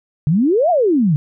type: exponential two-way sweep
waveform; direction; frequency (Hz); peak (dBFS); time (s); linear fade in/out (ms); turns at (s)
sine; up then down; 138.59 to 740 to 138.59; -11; 0.27-1.16; 0; 0.7
effects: none